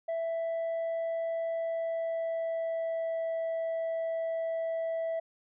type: tone with pitch glide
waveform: sine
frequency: 661 to 656.4 Hz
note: E5 to E5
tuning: +5 to -8 cents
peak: -27 dBFS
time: 0.08-5.2 s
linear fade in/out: 10 ms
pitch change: -13 cents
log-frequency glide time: 1.52-3.28 s
effects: tanh soft clip ceiling -29 dBFS